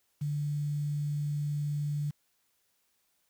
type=tone with quantisation; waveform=sine; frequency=146.83 Hz; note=D3; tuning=in tune; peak=-29 dBFS; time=0.21-2.11 s; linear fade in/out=10 ms; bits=9; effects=white hiss -74 dBFS RMS until 3.29 s